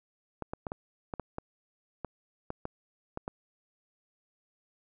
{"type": "clicks", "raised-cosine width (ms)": 1, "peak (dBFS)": -21, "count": 12, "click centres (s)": [0.423, 0.535, 0.668, 0.719, 1.138, 1.197, 1.384, 2.047, 2.504, 2.654, 3.174, 3.279], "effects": []}